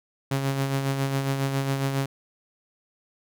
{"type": "tone with tremolo", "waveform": "sawtooth", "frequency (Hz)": 136.6, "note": "C#3", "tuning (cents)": -25, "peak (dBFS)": -18, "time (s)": [0.31, 2.06], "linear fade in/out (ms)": 5, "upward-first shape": "sine", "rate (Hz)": 7.3, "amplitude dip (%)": 45, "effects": []}